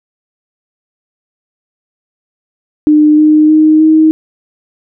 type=tone with pitch steps; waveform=sine; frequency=302.3 / 306.3 / 310.4 / 314.6 Hz; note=D#4 / D#4 / D#4 / D#4; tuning=-50 / -27 / -4 / +19 cents; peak=-3 dBFS; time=2.87-4.11 s; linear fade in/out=0 ms; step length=310 ms; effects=none